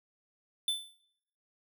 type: tone with exponential decay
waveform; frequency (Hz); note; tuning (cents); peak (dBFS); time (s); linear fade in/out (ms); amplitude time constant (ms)
square; 3520; A7; 0; -26; 0.68-1; 2; 68
effects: noise-tail reverb RT60 0.8 s tail -24 dB re dry